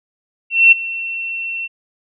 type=tone with ADSR envelope; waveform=sine; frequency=2707 Hz; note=E7; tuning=45 cents sharp; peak=-3 dBFS; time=0.5-1.68 s; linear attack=220 ms; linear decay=12 ms; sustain=-18 dB; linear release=27 ms; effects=none